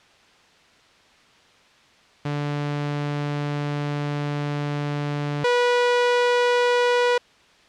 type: tone pair in turn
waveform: sawtooth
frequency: 145.8 / 487.6 Hz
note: D3 / B4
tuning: -12 / -22 cents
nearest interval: octave + major sixth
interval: 2090 cents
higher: second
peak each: -20 / -13 dBFS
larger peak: second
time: 2.25-5.44 / 5.44-7.18 s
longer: first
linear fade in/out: 5 ms
effects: white hiss -54 dBFS RMS until 7.68 s + low-pass 4000 Hz 12 dB/octave